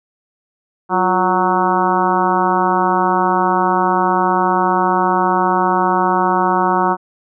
harmonic tone with a mistuned harmonic, 185 Hz, F#3, in tune, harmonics 1 / 2 / 3 / 4 / 5 / 6 / 7 / 8, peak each -22 / -20 / -27 / -19 / -17 / -20 / -22 / -27 dBFS, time 0.89-6.97 s, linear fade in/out 50 ms, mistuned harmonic 2, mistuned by -70 cents, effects none

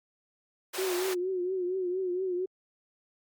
pink high-pass noise, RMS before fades -36 dBFS, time 0.73-1.15 s, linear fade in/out 20 ms, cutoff 430 Hz, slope 24 dB/octave
sine tone with vibrato, 367.3 Hz, F#4, 13 cents flat, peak -28 dBFS, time 0.78-2.46 s, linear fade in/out 10 ms, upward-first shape triangle, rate 4.3 Hz, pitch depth 82 cents each way
effects Opus 48 kbps

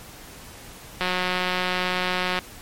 click train, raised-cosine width 0.3 ms, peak -8 dBFS, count 252, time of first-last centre 1.01-2.389 s, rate 182 Hz, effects pink hiss -43 dBFS RMS until 2.61 s + MP3 64 kbps

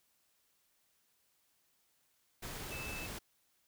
sine tone in noise, 2624 Hz, E7, 9 cents flat, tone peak -44 dBFS, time 2.71-3.07 s, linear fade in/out 10 ms, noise pink, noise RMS -44 dBFS, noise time 2.42-3.19 s, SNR -3 dB, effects white hiss -75 dBFS RMS until 3.67 s

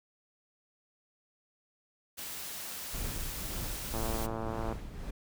white noise, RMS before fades -41 dBFS, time 2.17-4.27 s, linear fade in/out 20 ms
brown noise with tremolo, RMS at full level -36 dBFS, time 2.93-5.11 s, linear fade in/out 10 ms, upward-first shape sine, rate 1.9 Hz, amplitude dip 55%
click train, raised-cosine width 1 ms, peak -23 dBFS, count 89, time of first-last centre 3.94-4.726 s, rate 112 Hz
effects none

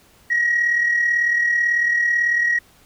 sine tone pair together, 1864.7 / 1902.8 Hz, A#6 / A#6, 0 / +35 cents, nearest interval unison, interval 35 cents, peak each -24 / -15 dBFS, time 0.3-2.59 s, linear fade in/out 10 ms, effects tanh soft clip ceiling -11 dBFS + pink hiss -53 dBFS RMS until 2.85 s

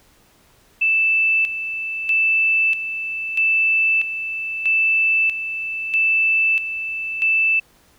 sine tone with tremolo, 2642 Hz, E7, 3 cents sharp, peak -14 dBFS, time 0.81-7.6 s, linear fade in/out 10 ms, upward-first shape square, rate 0.78 Hz, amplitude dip 65%, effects pink hiss -55 dBFS RMS until 7.98 s

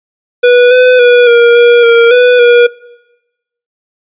square tone with pitch steps, 490 / 503 / 486.9 / 472.7 / 476.9 / 466.5 / 493.9 / 480.1 Hz, B4 / B4 / B4 / A#4 / A#4 / A#4 / B4 / B4, -14 / +32 / -25 / +24 / +39 / +1 / 0 / -49 cents, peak -3 dBFS, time 0.43-2.67 s, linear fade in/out 10 ms, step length 280 ms, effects noise-tail reverb RT60 1.0 s tail -21 dB re dry + resampled to 8000 Hz

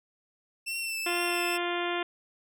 sawtooth tone with vibrato, 2680 Hz, E7, 28 cents sharp, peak -28 dBFS, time 0.66-1.58 s, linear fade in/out 20 ms, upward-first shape triangle, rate 2.2 Hz, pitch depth 36 cents each way
harmonic tone, 349.2 Hz, F4, in tune, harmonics 1 / 2 / 3 / 4 / 5 / 6 / 7 / 8 / 9 / 10, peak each -32 / -35 / -37 / -38 / -39 / -40 / -40 / -41 / -42 / -42 dBFS, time 1.06-2.03 s, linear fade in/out 5 ms
effects none

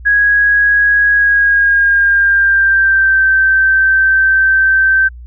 sine tone with pitch glide, 1656 to 1554.1 Hz, G#6 to G6, -5 to -15 cents, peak -7 dBFS, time 0.05-5.09 s, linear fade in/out 20 ms, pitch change -110 cents, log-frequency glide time 1.14-3.24 s, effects added 60 Hz sine -29 dBFS peak until 5.26 s

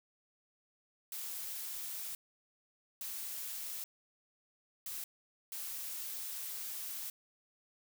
blue noise bursts at uneven times, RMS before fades -42 dBFS, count 4, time 1.12-2.15 / 3.01-3.84 / 4.86-5.04 / 5.52-7.1 s, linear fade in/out 2 ms, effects none

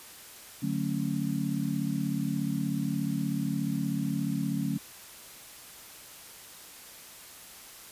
sine chord, D major seventh, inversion none, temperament just, 146.83 / 183.54 / 220.2 / 275.3 Hz, D3 / F#3 / A3 / C#4, 0 / -14 / +2 / -12 cents, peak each -33 dBFS, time 0.62-4.78 s, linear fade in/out 10 ms, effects white hiss -48 dBFS RMS until 7.91 s + resampled to 32000 Hz

